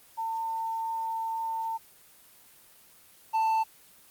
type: tone pair in turn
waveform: sine / triangle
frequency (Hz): 901 / 887.6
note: A5 / A5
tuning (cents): +41 / +15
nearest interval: unison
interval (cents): 26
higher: first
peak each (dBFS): -29 / -21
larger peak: second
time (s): 0.17-1.78 / 3.33-3.64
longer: first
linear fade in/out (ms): 20
effects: white hiss -56 dBFS RMS until 4.1 s + Opus 24 kbps